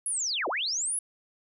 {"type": "linear two-way sweep", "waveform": "sine", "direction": "down then up", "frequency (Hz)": [10870, 300.3, 10870], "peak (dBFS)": -27, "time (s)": [0.06, 0.99], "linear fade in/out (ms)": 2, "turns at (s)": 0.48, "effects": []}